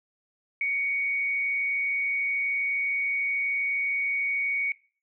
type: tone with frequency modulation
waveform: sine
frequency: 2237 Hz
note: C#7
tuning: 15 cents sharp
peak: -24 dBFS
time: 0.61-4.72 s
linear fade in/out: 2 ms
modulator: 119 Hz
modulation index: 0.37
effects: noise-tail reverb RT60 0.4 s tail -20 dB re dry